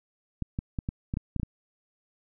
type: clicks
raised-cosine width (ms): 5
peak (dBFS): -17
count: 9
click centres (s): 0.423 / 0.589 / 0.788 / 0.889 / 1.139 / 1.171 / 1.363 / 1.398 / 1.432
effects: none